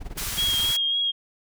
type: noise with tremolo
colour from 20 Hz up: brown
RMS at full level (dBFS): -32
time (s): 0-0.73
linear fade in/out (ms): 20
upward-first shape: sine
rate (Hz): 19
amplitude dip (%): 85
type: band-pass noise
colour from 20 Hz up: white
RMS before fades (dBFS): -31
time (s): 0.17-0.77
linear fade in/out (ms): 10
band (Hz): 900 to 14000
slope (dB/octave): 12
type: tone with vibrato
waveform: sine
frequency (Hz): 3267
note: G#7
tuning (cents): -29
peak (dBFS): -21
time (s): 0.37-1.12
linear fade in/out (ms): 20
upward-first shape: sine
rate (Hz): 3.6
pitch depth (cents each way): 23
effects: none